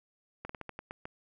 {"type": "slowing click train", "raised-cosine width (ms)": 0.5, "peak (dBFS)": -25, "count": 8, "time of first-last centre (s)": [0.45, 1.055], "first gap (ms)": 44, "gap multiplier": 1.22, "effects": []}